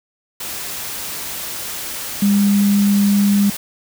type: tone in noise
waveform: sine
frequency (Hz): 202.1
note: G#3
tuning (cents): -47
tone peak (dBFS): -11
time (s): 2.22-3.5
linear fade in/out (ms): 5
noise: white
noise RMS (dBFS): -27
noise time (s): 0.4-3.57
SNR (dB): +13
effects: none

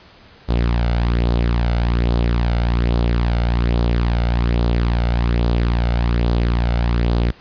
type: tone with flanger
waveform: sawtooth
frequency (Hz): 58.7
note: A#1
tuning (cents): +13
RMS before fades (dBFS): -17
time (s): 0.48-7.32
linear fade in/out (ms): 20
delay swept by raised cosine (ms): 0.22 to 1.42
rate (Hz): 1.2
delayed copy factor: +0.5
effects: pink hiss -46 dBFS RMS until 7.4 s + resampled to 11025 Hz

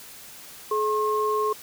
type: tone pair together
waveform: sine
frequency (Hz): 426.8 / 1074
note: G#4 / C6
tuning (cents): +47 / +45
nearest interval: octave + major third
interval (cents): 1598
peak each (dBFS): -24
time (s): 0.71-1.53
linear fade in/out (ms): 5
effects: white hiss -44 dBFS RMS until 1.62 s

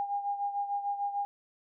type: beating tone pair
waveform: sine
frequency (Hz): 807 / 813.7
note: G#5 / G#5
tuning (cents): -50 / -36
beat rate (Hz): 6.7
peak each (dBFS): -31 / -37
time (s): 0-1.25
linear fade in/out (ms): 0
effects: none

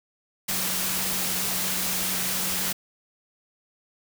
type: tone in noise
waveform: sine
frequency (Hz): 185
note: F#3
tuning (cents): 0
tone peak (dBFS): -38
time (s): 0.48-2.73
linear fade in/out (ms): 10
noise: white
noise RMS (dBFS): -27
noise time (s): 0.48-2.73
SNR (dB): -14
effects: none

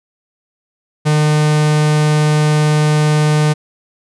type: tone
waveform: 45% pulse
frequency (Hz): 151.5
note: D#3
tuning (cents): -46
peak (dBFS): -10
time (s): 1.05-3.54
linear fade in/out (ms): 20
effects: resampled to 24000 Hz

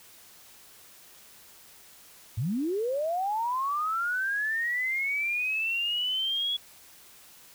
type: linear sweep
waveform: sine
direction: up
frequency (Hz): 95 to 3382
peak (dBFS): -26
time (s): 2.37-6.57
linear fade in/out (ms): 10
effects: white hiss -53 dBFS RMS until 7.54 s

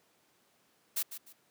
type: noise with echo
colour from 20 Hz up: blue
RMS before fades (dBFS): -32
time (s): 0.96-1.03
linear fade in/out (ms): 10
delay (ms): 150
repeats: 2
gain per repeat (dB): -11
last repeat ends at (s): 1.33
effects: pink hiss -69 dBFS RMS until 1.5 s + high-pass 200 Hz 12 dB/octave

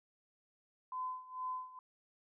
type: tone with tremolo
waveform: sine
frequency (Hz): 1019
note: C6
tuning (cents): -46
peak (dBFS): -36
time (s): 0.92-1.79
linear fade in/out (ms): 2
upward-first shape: sine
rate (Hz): 2.2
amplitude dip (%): 85
effects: none

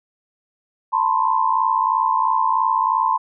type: tone cluster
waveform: sine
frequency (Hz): 896 / 995 / 1058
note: A5 / B5 / C6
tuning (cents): +31 / +13 / +19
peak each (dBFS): -20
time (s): 0.92-3.18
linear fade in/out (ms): 20
effects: none

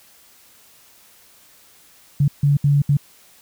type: tone bursts at uneven times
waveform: sine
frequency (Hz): 143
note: D3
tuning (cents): -46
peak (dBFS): -12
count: 4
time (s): 2.2-2.28 / 2.43-2.57 / 2.64-2.82 / 2.89-2.97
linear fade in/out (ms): 5
effects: white hiss -51 dBFS RMS until 3.41 s

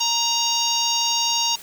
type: harmonic tone with a mistuned harmonic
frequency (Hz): 932.3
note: A#5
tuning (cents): 0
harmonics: 1 / 3 / 4 / 5 / 6 / 7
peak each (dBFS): -26 / -26 / -26 / -26 / -26 / -26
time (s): 0-1.56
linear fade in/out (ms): 10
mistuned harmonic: 3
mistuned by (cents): +16
effects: white hiss -41 dBFS RMS until 1.62 s

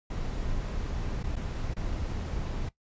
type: noise with dropouts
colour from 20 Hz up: brown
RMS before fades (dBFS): -32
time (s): 0.1-2.69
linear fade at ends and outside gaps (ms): 5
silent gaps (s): 1.231-1.239 / 1.357-1.364 / 1.739-1.765
effects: noise-tail reverb RT60 0.1 s tail -17 dB re dry + resampled to 16000 Hz

